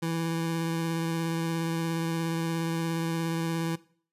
25% pulse tone with vibrato, 165.1 Hz, E3, 3 cents sharp, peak -24 dBFS, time 0.02-3.76 s, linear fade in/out 10 ms, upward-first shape sine, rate 17 Hz, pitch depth 15 cents each way, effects noise-tail reverb RT60 0.5 s tail -20 dB re dry + resampled to 32000 Hz

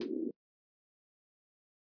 white band-pass noise, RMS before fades -37 dBFS, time 0-0.31 s, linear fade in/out 5 ms, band 240 to 390 Hz, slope 48 dB/octave
white noise with exponential decay, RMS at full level -37 dBFS, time 0.01-0.11 s, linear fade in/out 2 ms, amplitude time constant 20 ms
effects noise-tail reverb RT60 0.1 s tail -26 dB re dry + resampled to 11025 Hz

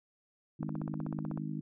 harmonic tone, 51.91 Hz, G#1, in tune, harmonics 3 / 4 / 5 / 6, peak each -38 / -40 / -42 / -44 dBFS, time 0.59-1.61 s, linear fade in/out 10 ms
click train, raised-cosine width 1 ms, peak -28 dBFS, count 13, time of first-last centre 0.63-1.375 s, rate 16.1 Hz
effects none

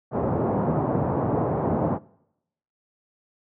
pink band-pass noise, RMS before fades -24 dBFS, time 0.11-1.99 s, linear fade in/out 50 ms, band 100 to 920 Hz, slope 24 dB/octave, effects noise-tail reverb RT60 0.8 s tail -23 dB re dry

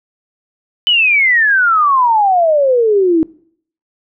sine exponential sweep, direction down, 3036 to 312.2 Hz, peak -8 dBFS, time 0.87-3.23 s, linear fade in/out 0 ms, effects noise-tail reverb RT60 0.6 s tail -22 dB re dry

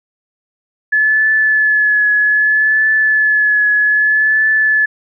sine tone with vibrato, 1718 Hz, A6, 42 cents flat, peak -9 dBFS, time 0.92-4.86 s, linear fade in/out 10 ms, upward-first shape triangle, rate 0.63 Hz, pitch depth 29 cents each way, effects none

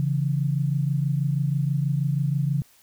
sine tone pair together, 138.59 / 164.81 Hz, C#3 / E3, 0 / 0 cents, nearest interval minor third, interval 300 cents, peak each -22 / -26 dBFS, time 0-2.62 s, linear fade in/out 0 ms, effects white hiss -57 dBFS RMS until 2.82 s

